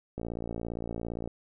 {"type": "click train", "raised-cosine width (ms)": 2, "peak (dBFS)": -22, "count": 64, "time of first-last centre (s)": [0.18, 1.276], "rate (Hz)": 57.5, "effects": []}